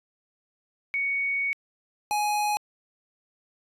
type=tone pair in turn; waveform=sine / square; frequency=2231 / 835.7 Hz; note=C#7 / G#5; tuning=+11 / +11 cents; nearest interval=octave + perfect fourth; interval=1700 cents; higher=first; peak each=-24 dBFS; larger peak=neither; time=0.94-1.53 / 2.11-2.57 s; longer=first; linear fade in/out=0 ms; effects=resampled to 32000 Hz